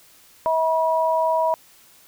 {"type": "tone pair together", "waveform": "sine", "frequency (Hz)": [643.5, 967], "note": ["E5", "B5"], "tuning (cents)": [-42, -37], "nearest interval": "perfect fifth", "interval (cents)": 705, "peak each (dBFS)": -20, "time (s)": [0.46, 1.54], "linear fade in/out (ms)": 0, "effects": ["white hiss -52 dBFS RMS until 2.07 s"]}